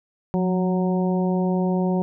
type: harmonic tone with a mistuned harmonic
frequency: 185 Hz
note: F#3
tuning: in tune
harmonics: 1 / 2 / 3 / 4 / 5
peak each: -20 / -26 / -30 / -32 / -34 dBFS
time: 0.34-2.02 s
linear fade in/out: 0 ms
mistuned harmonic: 1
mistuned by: -39 cents
effects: none